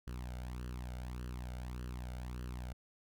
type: tone with flanger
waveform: sawtooth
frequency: 61.74 Hz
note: B1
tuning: in tune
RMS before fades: -43 dBFS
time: 0.07-2.73 s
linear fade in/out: 5 ms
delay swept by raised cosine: 0.66 to 1.4 ms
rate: 1.7 Hz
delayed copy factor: +0.7
effects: none